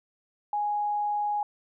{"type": "tone", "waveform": "sine", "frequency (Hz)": 830, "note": "G#5", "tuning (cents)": -1, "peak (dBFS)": -25, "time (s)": [0.53, 1.43], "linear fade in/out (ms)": 2, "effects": []}